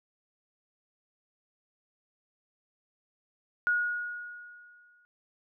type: tone with exponential decay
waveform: sine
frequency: 1446 Hz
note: F#6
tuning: 40 cents flat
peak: -22 dBFS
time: 3.67-5.05 s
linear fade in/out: 0 ms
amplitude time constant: 300 ms
effects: none